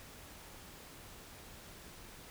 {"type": "silence", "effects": ["pink hiss -53 dBFS RMS until 2.3 s"]}